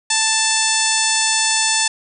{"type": "harmonic tone", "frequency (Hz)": 883, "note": "A5", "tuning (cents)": 6, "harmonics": [1, 2, 3, 4, 5, 6, 7, 8, 9, 10], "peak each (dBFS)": [-24, -24, -24, -24, -24, -24, -24, -24, -24, -24], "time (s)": [0.1, 1.88], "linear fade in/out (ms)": 5, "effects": []}